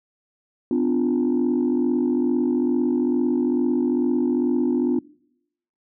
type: chord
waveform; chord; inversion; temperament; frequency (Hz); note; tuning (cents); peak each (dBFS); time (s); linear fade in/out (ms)
sine; B diminished; none; equal with one note detuned; 251.4 / 293.7 / 349.2; B3 / D4 / F4; +31 / 0 / 0; -20 / -22 / -22; 0.71-4.99; 2
effects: noise-tail reverb RT60 0.8 s tail -23 dB re dry + tanh soft clip ceiling -13 dBFS